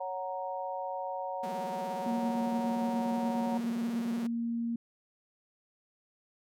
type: chord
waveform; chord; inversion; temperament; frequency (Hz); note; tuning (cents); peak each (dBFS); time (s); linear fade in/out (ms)
sine; F# major; second; equal; 554.4 / 740 / 932.3; C#5 / F#5 / A#5; 0 / 0 / 0; -38; 0-3.58; 10
type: tone with vibrato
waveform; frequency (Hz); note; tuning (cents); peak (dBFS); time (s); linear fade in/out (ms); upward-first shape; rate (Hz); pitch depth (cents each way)
sawtooth; 207.8; G#3; +1; -36; 1.43-4.27; 5; sine; 17; 270
type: tone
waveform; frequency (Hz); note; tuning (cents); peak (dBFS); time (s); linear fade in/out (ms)
sine; 233.1; A#3; 0; -30; 2.06-4.76; 5
effects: none